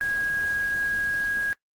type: tone in noise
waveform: sine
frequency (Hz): 1645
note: G#6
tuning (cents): -17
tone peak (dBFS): -23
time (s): 0.01-1.53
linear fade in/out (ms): 0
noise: pink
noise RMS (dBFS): -41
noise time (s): 0.01-1.53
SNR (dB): +15
effects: noise-tail reverb RT60 0.1 s tail -21 dB re dry + Opus 24 kbps